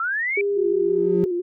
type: linear sweep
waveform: sine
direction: up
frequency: 1300 to 2349 Hz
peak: -21 dBFS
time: 0-0.41 s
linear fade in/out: 2 ms
type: tone with pitch glide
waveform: sine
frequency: 403.7 to 400.4 Hz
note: G#4 to G4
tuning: -49 to +37 cents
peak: -19 dBFS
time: 0.37-1.26 s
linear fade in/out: 5 ms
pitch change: -14 cents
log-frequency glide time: 0.68-0.79 s
type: tone with exponential growth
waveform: triangle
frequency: 179.2 Hz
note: F3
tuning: 45 cents sharp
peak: -17 dBFS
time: 0.5-1.24 s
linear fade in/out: 0 ms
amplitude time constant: 160 ms
type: tone with vibrato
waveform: sine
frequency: 357.8 Hz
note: F4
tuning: 42 cents sharp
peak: -21 dBFS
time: 0.56-1.42 s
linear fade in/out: 20 ms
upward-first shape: square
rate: 6 Hz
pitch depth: 45 cents each way
effects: none